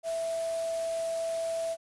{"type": "tone in noise", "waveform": "sine", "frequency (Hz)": 660, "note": "E5", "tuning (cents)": 2, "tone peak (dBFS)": -29, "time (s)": [0.03, 1.77], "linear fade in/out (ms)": 50, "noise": "white", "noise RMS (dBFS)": -44, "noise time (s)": [0.03, 1.77], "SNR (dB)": 12, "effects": ["resampled to 24000 Hz"]}